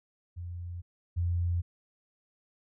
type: tone pair in turn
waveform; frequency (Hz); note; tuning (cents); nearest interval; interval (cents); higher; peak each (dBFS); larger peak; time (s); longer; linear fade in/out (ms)
sine; 87.31 / 86.84; F2 / F2; 0 / -9; unison; 9; first; -36 / -26; second; 0.36-0.82 / 1.16-1.62; neither; 20
effects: none